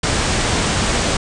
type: low-pass noise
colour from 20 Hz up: pink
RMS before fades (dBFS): -18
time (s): 0.03-1.17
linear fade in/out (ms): 5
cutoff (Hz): 9100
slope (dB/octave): 96
effects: none